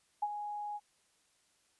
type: tone with ADSR envelope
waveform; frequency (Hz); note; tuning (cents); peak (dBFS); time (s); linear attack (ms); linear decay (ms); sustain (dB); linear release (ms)
sine; 830.6; G#5; 0; -28; 0.22-0.8; 9; 45; -9; 41
effects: white hiss -72 dBFS RMS until 1.79 s + resampled to 24000 Hz